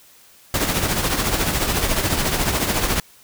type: noise with tremolo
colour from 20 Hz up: pink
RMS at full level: -18 dBFS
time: 0.54-3 s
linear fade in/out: 2 ms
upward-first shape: triangle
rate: 14 Hz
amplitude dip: 60%
effects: white hiss -50 dBFS RMS until 3.23 s